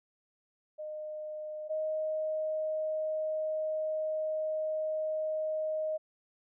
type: tone pair in turn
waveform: sine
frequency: 613 / 623.7 Hz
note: D#5 / D#5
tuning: -26 / +4 cents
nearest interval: unison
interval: 30 cents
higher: second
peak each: -37 / -30 dBFS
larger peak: second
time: 0.78-1.69 / 1.69-5.98 s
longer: second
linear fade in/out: 20 ms
effects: none